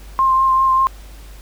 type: tone with vibrato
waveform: sine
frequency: 1056 Hz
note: C6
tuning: 16 cents sharp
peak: -11 dBFS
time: 0.19-0.87 s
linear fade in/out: 0 ms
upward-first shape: triangle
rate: 5.1 Hz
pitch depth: 19 cents each way
effects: added 50 Hz sine -35 dBFS peak until 1.41 s + pink hiss -45 dBFS RMS until 1.41 s